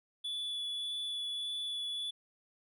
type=tone with vibrato; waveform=triangle; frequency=3439 Hz; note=A7; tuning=40 cents flat; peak=-34 dBFS; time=0.24-2.11 s; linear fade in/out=10 ms; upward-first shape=sine; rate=1.7 Hz; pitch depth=9 cents each way; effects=none